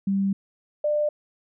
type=tone pair in turn; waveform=sine; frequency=196 / 596.7 Hz; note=G3 / D5; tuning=0 / +27 cents; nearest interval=octave + perfect fifth; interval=1927 cents; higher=second; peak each=-20 dBFS; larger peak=neither; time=0.07-0.33 / 0.84-1.09 s; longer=first; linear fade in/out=5 ms; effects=none